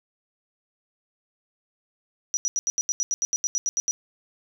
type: tone bursts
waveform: sine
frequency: 5860 Hz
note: F#8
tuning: 18 cents flat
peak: -21 dBFS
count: 15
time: 2.34-3.91 s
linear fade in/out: 0 ms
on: 30 ms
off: 80 ms
effects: none